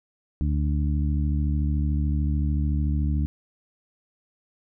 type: harmonic tone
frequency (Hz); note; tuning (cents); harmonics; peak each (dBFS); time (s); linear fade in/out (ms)
73.6; D2; +4; 1 / 2 / 3 / 4; -22 / -28 / -32 / -34; 0.41-3.26; 0
effects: none